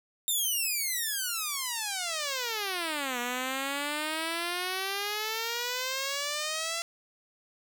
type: exponential two-way sweep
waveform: 5% pulse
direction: down then up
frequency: 3706 to 240 to 680 Hz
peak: -19 dBFS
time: 0.28-6.82 s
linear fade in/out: 0 ms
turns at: 3.19 s
effects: none